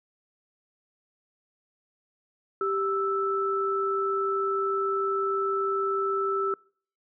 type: tone pair together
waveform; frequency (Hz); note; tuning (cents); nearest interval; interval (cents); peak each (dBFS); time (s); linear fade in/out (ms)
sine; 392 / 1318.5; G4 / E6; 0 / 0; octave + major sixth; 2100; -27; 2.61-6.54; 2
effects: noise-tail reverb RT60 0.5 s tail -26 dB re dry